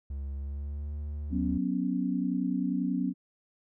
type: tone with pitch glide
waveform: triangle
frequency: 69.3 to 73.85 Hz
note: C#2 to D2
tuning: 0 to +10 cents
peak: -31 dBFS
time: 0.1-1.58 s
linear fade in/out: 5 ms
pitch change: +110 cents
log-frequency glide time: 0.36-0.94 s
type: chord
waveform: sine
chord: F# suspended fourth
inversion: none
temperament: equal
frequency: 185 / 246.9 / 277.2 Hz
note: F#3 / B3 / C#4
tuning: 0 / 0 / 0 cents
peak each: -31 dBFS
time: 1.3-3.14 s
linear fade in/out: 50 ms
effects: none